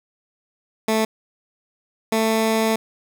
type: tone pair in turn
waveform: 15% pulse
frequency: 220 / 221.9 Hz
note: A3 / A3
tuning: 0 / +15 cents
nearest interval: unison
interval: 15 cents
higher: second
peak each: -11 dBFS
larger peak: neither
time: 0.88-1.05 / 2.12-2.76 s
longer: second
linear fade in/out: 5 ms
effects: none